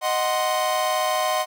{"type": "chord", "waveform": "45% pulse", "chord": "C diminished", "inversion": "first", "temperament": "equal", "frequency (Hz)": [622.3, 740, 1046.5], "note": ["Eb5", "Gb5", "C6"], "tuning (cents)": [0, 0, 0], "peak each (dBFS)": -25, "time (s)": [0.01, 1.46], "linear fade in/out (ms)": 50, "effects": []}